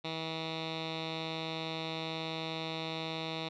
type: tone with low-pass filter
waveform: 10% pulse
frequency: 161.1 Hz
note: E3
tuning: 39 cents flat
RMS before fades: -38 dBFS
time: 0.04-3.49 s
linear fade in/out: 10 ms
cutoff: 3600 Hz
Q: 6.5
effects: none